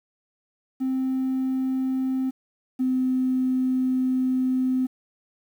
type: tone pair in turn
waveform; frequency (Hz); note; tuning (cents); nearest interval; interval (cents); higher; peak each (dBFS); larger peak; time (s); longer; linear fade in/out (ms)
triangle; 261.6 / 257.3; C4 / C4; 0 / -29; unison; 29; first; -19 / -16; second; 0.8-2.31 / 2.79-4.87; second; 20
effects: tanh soft clip ceiling -18 dBFS + 9-bit